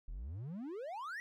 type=exponential sweep; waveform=triangle; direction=up; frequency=35.77 to 1975.5 Hz; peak=-39 dBFS; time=0.08-1.2 s; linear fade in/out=0 ms; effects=none